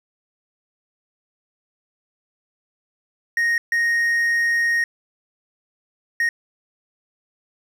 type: tone bursts at uneven times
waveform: triangle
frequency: 1864.7 Hz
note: A#6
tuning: in tune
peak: -15 dBFS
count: 3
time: 3.37-3.58 / 3.72-4.84 / 6.2-6.29 s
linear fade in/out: 2 ms
effects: none